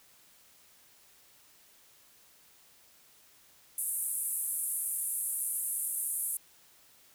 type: band-pass noise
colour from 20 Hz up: white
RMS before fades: -34 dBFS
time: 3.78-6.37 s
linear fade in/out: 2 ms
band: 9100 to 12000 Hz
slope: 48 dB/octave
effects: white hiss -61 dBFS RMS until 7.14 s